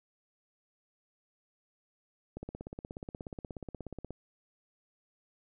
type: click train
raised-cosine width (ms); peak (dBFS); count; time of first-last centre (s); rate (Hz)
2; -27; 30; 2.37-4.107; 16.7
effects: none